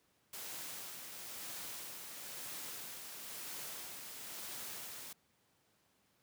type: noise with tremolo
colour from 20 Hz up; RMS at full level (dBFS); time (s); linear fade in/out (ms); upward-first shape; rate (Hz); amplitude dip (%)
white; -45; 0.33-5.13; 5; sine; 1; 35
effects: pink hiss -74 dBFS RMS until 6.22 s + high-pass 100 Hz 12 dB/octave